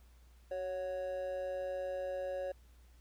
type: tone with amplitude modulation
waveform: triangle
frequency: 554.4 Hz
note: C#5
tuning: in tune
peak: -31 dBFS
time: 0.51-2.52 s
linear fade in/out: 5 ms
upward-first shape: sine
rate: 179 Hz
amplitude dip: 65%
effects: added 60 Hz sine -58 dBFS peak until 3 s + pink hiss -70 dBFS RMS until 3 s